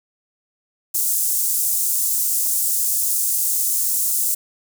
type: high-pass noise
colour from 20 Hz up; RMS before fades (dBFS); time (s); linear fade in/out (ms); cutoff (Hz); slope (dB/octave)
pink; -20; 0.94-4.35; 10; 7500; 24
effects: none